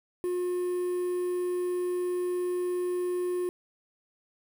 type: tone with quantisation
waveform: triangle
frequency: 358.3 Hz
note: F4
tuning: 44 cents sharp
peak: -25 dBFS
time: 0.24-3.49 s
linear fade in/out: 0 ms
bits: 8
effects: none